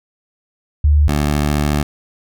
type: tone pair in turn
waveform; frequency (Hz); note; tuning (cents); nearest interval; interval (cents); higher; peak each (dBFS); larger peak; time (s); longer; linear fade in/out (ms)
sine / 15% pulse; 74 / 73.7; D2 / D2; +14 / +7; unison; 7; first; -8; neither; 0.84-1.08 / 1.08-1.83; second; 5
effects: none